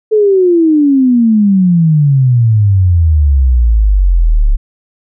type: exponential sweep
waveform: sine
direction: down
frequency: 440 to 34.17 Hz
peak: -5 dBFS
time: 0.11-4.57 s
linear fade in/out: 20 ms
effects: none